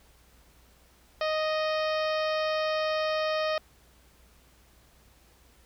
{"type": "harmonic tone with a mistuned harmonic", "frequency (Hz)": 622.3, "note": "D#5", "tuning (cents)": 0, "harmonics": [1, 2, 3, 4, 5, 6, 7, 8, 9], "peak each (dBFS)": [-27, -33, -37, -39, -41, -43, -44, -45, -46], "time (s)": [1.21, 3.58], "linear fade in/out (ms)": 2, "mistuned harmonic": 9, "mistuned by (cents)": -43, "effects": ["added 60 Hz sine -61 dBFS peak until 5.65 s", "pink hiss -61 dBFS RMS until 5.65 s"]}